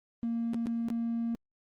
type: tone with dropouts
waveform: triangle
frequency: 231.8 Hz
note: A#3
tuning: 10 cents flat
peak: -26 dBFS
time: 0.23-1.35 s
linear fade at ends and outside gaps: 0 ms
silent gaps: 0.535-0.544 / 0.659-0.669 / 0.885-0.902 s
effects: tanh soft clip ceiling -25 dBFS + Opus 24 kbps